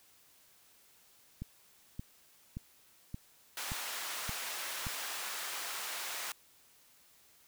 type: click train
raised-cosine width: 5 ms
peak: -27 dBFS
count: 7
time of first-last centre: 1.42-4.868 s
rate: 1.74 Hz
type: high-pass noise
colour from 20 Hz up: pink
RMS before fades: -40 dBFS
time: 3.57-6.32 s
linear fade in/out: 2 ms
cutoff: 980 Hz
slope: 12 dB/octave
effects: white hiss -64 dBFS RMS until 7.47 s